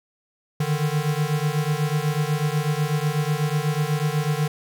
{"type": "beating tone pair", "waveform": "square", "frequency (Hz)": [146.83, 154.93], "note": ["D3", "D#3"], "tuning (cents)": [0, -7], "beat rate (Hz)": 8.1, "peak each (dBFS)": [-24, -25], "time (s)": [0.6, 4.48], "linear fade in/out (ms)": 5, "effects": []}